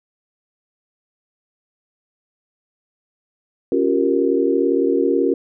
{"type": "chord", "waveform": "sine", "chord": "G half-diminished seventh", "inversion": "second", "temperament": "equal with one note detuned", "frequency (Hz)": [277.2, 349.2, 387.3, 466.2], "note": ["Db4", "F4", "G4", "Bb4"], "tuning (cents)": [0, 0, -21, 0], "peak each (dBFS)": -20, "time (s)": [3.72, 5.34], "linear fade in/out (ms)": 2, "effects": []}